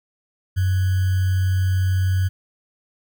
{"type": "tone with sample-and-hold", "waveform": "sine", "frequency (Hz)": 93.3, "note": "F#2", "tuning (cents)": 15, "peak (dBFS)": -16, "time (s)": [0.56, 2.29], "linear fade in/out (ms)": 20, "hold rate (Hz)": 1575, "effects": []}